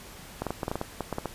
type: clicks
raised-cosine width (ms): 1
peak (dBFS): -15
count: 12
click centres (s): 0.42 / 0.467 / 0.506 / 0.632 / 0.681 / 0.715 / 0.756 / 0.814 / 1.007 / 1.127 / 1.184 / 1.257
effects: pink hiss -46 dBFS RMS until 1.34 s + resampled to 32000 Hz